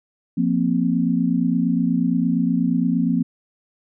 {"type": "chord", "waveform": "sine", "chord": "F suspended fourth", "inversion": "none", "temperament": "equal", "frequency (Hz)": [174.61, 233.1, 261.6], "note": ["F3", "Bb3", "C4"], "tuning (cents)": [0, 0, 0], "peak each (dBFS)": -21, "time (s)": [0.37, 3.23], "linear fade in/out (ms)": 10, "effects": []}